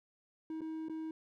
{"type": "tone with dropouts", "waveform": "triangle", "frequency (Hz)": 318.2, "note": "D#4", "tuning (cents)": 39, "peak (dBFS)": -36, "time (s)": [0.5, 1.11], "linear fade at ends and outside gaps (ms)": 2, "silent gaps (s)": [[0.608, 0.616], [0.885, 0.896]], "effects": []}